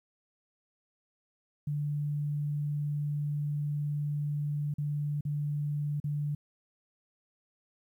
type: tone with dropouts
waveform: sine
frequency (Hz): 146.83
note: D3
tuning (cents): 0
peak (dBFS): -29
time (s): 1.67-6.35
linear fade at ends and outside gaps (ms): 5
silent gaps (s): 4.74-4.782 / 5.209-5.251 / 6.001-6.041
effects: 11-bit